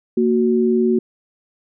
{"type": "tone pair together", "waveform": "sine", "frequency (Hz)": [231, 370], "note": ["A#3", "F#4"], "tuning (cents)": [-16, 0], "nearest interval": "minor sixth", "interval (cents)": 816, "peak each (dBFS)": -16, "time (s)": [0.17, 0.99], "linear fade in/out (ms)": 5, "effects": []}